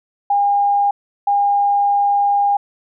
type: tone pair in turn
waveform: sine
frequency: 809 / 809 Hz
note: G#5 / G#5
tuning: -46 / -46 cents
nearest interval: unison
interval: 0 cents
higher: neither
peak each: -12 dBFS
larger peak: neither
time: 0.3-0.91 / 1.27-2.57 s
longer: second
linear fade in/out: 5 ms
effects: none